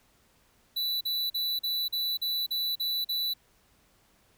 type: tone bursts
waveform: square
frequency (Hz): 3966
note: B7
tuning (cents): +7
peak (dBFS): -28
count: 9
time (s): 0.76-3.338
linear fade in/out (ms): 10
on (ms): 250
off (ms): 41
effects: pink hiss -65 dBFS RMS until 4.37 s